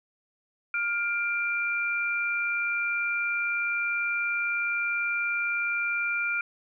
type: tone pair together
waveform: sine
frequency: 1409 / 2370 Hz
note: F6 / D7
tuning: +15 / +15 cents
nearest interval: major sixth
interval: 900 cents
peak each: -28 dBFS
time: 0.74-6.41 s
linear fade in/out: 2 ms
effects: none